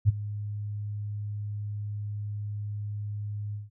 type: tone with ADSR envelope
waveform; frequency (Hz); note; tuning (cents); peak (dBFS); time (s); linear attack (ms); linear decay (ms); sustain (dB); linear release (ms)
sine; 103.83; G#2; 0; -14; 0.05-3.7; 37; 20; -17; 160
effects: none